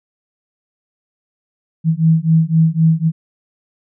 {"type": "beating tone pair", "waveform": "sine", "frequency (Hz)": [159.7, 163.6], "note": ["D#3", "E3"], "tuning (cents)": [45, -13], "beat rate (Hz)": 3.9, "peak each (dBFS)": -13, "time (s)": [1.84, 3.12], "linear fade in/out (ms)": 50, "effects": []}